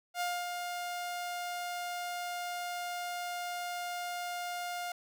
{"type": "tone with ADSR envelope", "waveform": "sawtooth", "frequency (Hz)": 707, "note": "F5", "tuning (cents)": 21, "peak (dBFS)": -27, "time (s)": [0.14, 4.92], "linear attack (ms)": 67, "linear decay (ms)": 250, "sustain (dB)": -5, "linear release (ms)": 3, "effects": []}